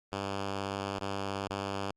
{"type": "tone with dropouts", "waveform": "5% pulse", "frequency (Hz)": 98.6, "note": "G2", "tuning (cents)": 11, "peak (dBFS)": -22, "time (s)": [0.12, 1.91], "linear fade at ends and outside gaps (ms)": 5, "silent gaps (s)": [[0.993, 1.01], [1.478, 1.501]], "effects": ["low-pass 6000 Hz 12 dB/octave", "Opus 48 kbps"]}